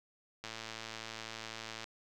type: click train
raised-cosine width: 0.2 ms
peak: -25 dBFS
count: 158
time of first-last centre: 0.44-1.842 s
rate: 112 Hz
effects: none